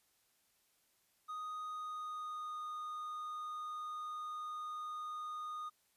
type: tone with pitch glide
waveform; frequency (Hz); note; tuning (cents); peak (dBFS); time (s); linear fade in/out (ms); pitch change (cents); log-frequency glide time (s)
triangle; 1245 to 1231.4; D#6 to D#6; +1 to -18; -39; 1.28-5.7; 20; -19; 1.64-2.62
effects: white hiss -75 dBFS RMS until 5.96 s + resampled to 32000 Hz